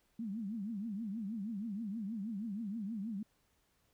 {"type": "tone with vibrato", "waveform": "sine", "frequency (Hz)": 212.2, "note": "G#3", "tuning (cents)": 38, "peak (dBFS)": -37, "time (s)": [0.19, 3.23], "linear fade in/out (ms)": 5, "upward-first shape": "triangle", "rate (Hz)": 6.3, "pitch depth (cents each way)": 220, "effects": ["pink hiss -75 dBFS RMS until 3.93 s"]}